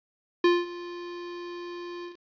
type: tone with ADSR envelope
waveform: square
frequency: 349.4 Hz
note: F4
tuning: 1 cent sharp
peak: -17 dBFS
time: 0.44-2.17 s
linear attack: 4 ms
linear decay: 210 ms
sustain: -19 dB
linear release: 120 ms
effects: resampled to 11025 Hz + 9-bit